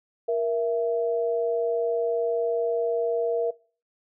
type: tone pair together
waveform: sine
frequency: 470 / 664.7 Hz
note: A#4 / E5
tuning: +14 / +14 cents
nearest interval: tritone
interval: 600 cents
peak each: -23 / -27 dBFS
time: 0.28-3.51 s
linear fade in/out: 10 ms
effects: noise-tail reverb RT60 0.4 s tail -23 dB re dry